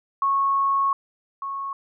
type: tone pair in turn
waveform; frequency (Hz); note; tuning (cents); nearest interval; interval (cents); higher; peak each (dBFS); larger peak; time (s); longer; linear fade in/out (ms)
sine; 1100 / 1100; C#6 / C#6; -14 / -14; unison; 0; neither; -18 / -27; first; 0.22-0.93 / 1.42-1.73; first; 2
effects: none